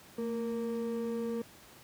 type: ring-modulated tone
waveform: triangle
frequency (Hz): 347.1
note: F4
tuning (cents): -11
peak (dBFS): -27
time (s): 0.18-1.42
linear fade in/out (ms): 5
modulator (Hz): 120
effects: pink hiss -55 dBFS RMS until 1.83 s + high-pass 80 Hz 12 dB/octave